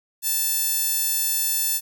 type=tone with high-pass filter; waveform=sawtooth; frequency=880 Hz; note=A5; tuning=in tune; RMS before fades=-23 dBFS; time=0.22-1.81 s; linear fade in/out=50 ms; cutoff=8800 Hz; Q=0.62; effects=none